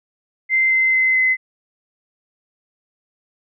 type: tone with pitch steps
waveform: sine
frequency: 2079 / 2067 / 2055 / 2043 Hz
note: C7 / C7 / C7 / C7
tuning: -12 / -22 / -32 / -42 cents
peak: -13 dBFS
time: 0.49-1.37 s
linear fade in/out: 50 ms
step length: 220 ms
effects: none